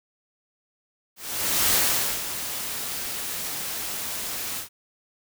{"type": "noise with ADSR envelope", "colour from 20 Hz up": "white", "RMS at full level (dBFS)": -20, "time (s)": [1.16, 4.69], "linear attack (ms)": 570, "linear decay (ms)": 490, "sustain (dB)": -11, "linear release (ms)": 110, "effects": []}